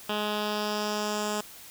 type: tone with low-pass filter sweep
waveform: 10% pulse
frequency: 210 Hz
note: G#3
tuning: 19 cents sharp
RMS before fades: -30 dBFS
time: 0.09-1.41 s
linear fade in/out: 5 ms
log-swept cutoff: 3300 to 8100 Hz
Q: 2.3
effects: white hiss -47 dBFS RMS until 1.7 s